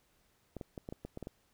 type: clicks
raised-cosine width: 2 ms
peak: -28 dBFS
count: 9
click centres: 0.567 / 0.612 / 0.778 / 0.889 / 0.925 / 1.05 / 1.174 / 1.227 / 1.271 s
effects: pink hiss -72 dBFS RMS until 1.53 s